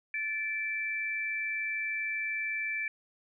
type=tone pair together; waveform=sine; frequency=1746.6 / 2334 Hz; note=A6 / D7; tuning=-13 / -11 cents; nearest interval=perfect fourth; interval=502 cents; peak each=-36 / -32 dBFS; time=0.14-2.88 s; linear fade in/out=2 ms; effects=none